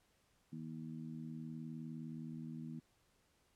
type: harmonic tone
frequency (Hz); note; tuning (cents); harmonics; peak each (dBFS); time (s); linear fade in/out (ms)
79.4; D#2; +36; 2 / 3 / 4; -47 / -47 / -55; 0.52-2.8; 10
effects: pink hiss -75 dBFS RMS until 3.55 s + low-pass 12000 Hz 12 dB/octave